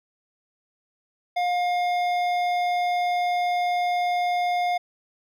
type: tone with hard clipping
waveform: sine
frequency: 711 Hz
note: F5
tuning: 31 cents sharp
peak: -23 dBFS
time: 1.36-4.78 s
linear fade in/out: 10 ms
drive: 11 dB
effects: none

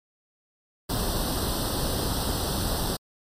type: noise with comb filter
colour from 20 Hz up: pink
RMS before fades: -27 dBFS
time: 0.89-2.97 s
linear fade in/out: 10 ms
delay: 0.22 ms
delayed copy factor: +0.9
effects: MP3 64 kbps

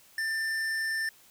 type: tone with hard clipping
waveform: sine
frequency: 1785 Hz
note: A6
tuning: 24 cents sharp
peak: -30 dBFS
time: 0.18-1.09 s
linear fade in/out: 2 ms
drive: 11 dB
effects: white hiss -58 dBFS RMS until 1.3 s

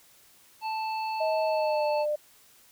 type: harmonic tone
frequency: 880 Hz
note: A5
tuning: in tune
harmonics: 1 / 3 / 5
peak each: -29 / -39 / -43 dBFS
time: 0.61-2.06 s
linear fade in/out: 50 ms
type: tone with pitch glide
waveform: sine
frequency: 634 to 598.4 Hz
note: D#5 to D5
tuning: +32 to +32 cents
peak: -25 dBFS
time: 1.2-2.16 s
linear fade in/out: 10 ms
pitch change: -100 cents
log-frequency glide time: 1.46-1.86 s
effects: white hiss -58 dBFS RMS until 2.71 s

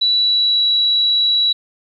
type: tone with pitch glide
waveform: sine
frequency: 3941 to 3912 Hz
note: B7 to B7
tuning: -4 to -17 cents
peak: -12 dBFS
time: 0.01-1.53 s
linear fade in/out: 10 ms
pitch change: -13 cents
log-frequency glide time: 0.14-0.64 s
effects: 9-bit

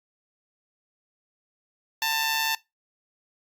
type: tone with amplitude modulation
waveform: 10% pulse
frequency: 891 Hz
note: A5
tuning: 22 cents sharp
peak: -13 dBFS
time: 2.02-2.55 s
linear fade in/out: 2 ms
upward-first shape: sine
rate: 145 Hz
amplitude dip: 50%
effects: noise-tail reverb RT60 0.2 s tail -21 dB re dry + Opus 48 kbps

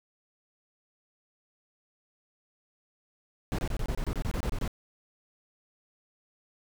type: noise bursts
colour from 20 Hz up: brown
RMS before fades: -30 dBFS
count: 13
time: 3.52-4.677 s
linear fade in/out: 0 ms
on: 65 ms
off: 26 ms
effects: none

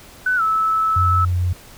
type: tone with pitch glide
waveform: sine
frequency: 1500 to 1305.8 Hz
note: F#6 to E6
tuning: +23 to -17 cents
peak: -15 dBFS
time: 0.26-1.25 s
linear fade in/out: 5 ms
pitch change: -240 cents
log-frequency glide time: 0.36-0.42 s
type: tone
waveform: sine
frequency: 89.3 Hz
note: F2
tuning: 39 cents sharp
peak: -16 dBFS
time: 0.96-1.53 s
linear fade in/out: 5 ms
effects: pink hiss -43 dBFS RMS until 1.77 s

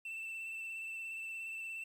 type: tone with vibrato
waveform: triangle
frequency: 2667 Hz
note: E7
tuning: 20 cents sharp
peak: -39 dBFS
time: 0.05-1.84 s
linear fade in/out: 5 ms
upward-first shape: triangle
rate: 17 Hz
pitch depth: 26 cents each way
effects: 11-bit

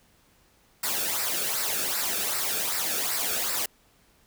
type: noise with flanger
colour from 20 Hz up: white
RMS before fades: -28 dBFS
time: 0.83-3.66 s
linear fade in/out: 5 ms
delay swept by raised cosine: 0.3 to 1.02 ms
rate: 2.6 Hz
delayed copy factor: -0.65
effects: pink hiss -62 dBFS RMS until 4.26 s

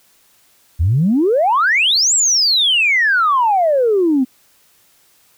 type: exponential two-way sweep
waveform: sine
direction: up then down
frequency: 74.3 to 7900 to 247.4 Hz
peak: -10 dBFS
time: 0.79-4.25 s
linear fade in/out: 20 ms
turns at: 2.14 s
effects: tanh soft clip ceiling -6 dBFS + white hiss -54 dBFS RMS until 5.37 s

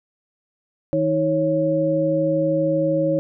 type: tone cluster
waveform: sine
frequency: 158.5 / 317.3 / 550 Hz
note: D#3 / D#4 / C#5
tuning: +32 / +34 / -14 cents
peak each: -25 / -22 / -19 dBFS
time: 0.93-3.19 s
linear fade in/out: 0 ms
effects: none

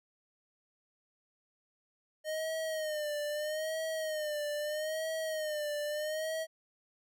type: tone with vibrato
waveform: square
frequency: 615 Hz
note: D#5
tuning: 20 cents flat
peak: -34 dBFS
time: 2.24-6.47 s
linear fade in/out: 50 ms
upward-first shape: sine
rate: 0.78 Hz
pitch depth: 72 cents each way
effects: none

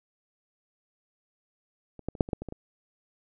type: clicks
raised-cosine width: 2 ms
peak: -30 / -17 / -29 / -6 / -25 / -13 / -23 / -24 / -24 dBFS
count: 9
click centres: 1.993 / 2.086 / 2.152 / 2.208 / 2.289 / 2.332 / 2.42 / 2.487 / 2.524 s
effects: none

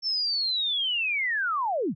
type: linear sweep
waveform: sine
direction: down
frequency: 5410 to 110 Hz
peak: -24 dBFS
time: 0.02-1.95 s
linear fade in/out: 50 ms
effects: none

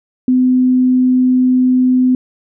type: tone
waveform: sine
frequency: 254.1 Hz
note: B3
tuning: 49 cents sharp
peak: -8 dBFS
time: 0.28-2.15 s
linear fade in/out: 2 ms
effects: none

